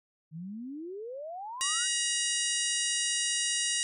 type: exponential sweep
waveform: sine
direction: up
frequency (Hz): 151.1 to 1581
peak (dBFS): -37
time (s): 0.31-1.88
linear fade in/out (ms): 50
type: harmonic tone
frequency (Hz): 955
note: A#5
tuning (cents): +42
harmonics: 2 / 3 / 4 / 5 / 6 / 7 / 8 / 9 / 10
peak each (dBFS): -37 / -34 / -37 / -39 / -35 / -38 / -36 / -39 / -36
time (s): 1.61-3.83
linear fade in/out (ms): 0
effects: none